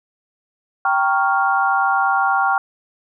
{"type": "chord", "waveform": "sine", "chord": "G half-diminished seventh", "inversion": "none", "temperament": "equal", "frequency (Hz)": [784, 932.3, 1108.7, 1396.9], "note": ["G5", "Bb5", "Db6", "F6"], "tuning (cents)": [0, 0, 0, 0], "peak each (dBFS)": [-18, -24, -21, -19], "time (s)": [0.85, 2.58], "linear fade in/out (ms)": 2, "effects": []}